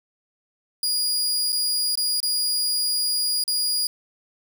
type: tone with dropouts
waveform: sawtooth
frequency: 4870 Hz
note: D#8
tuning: 38 cents flat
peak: -18 dBFS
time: 0.83-3.87 s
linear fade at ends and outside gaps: 2 ms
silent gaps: 1.522-1.527 / 1.955-1.974 / 2.203-2.229 / 3.439-3.478 s
effects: 8-bit